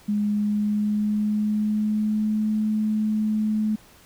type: tone with pitch glide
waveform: sine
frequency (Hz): 207.7 to 214.8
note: G#3 to A3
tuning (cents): 0 to -41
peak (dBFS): -20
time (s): 0.08-3.76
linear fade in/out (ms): 10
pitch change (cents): +59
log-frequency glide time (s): 0.29-2.45
effects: pink hiss -52 dBFS RMS until 4.05 s